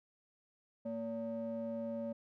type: ring-modulated tone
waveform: triangle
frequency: 170 Hz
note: F3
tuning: 46 cents flat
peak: -32 dBFS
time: 0.85-2.13 s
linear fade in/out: 10 ms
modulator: 400 Hz
effects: none